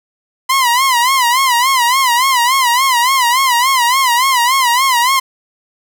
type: tone with vibrato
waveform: sawtooth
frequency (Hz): 1012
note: B5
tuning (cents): +42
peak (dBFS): -6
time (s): 0.49-5.2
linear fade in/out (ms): 10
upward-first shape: sine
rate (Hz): 3.5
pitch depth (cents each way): 130
effects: none